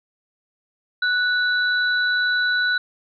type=tone pair together; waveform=sine; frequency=1480 / 3951 Hz; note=F#6 / B7; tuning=0 / 0 cents; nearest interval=octave + perfect fourth; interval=1700 cents; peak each=-18 / -26 dBFS; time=1.02-2.78 s; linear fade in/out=5 ms; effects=none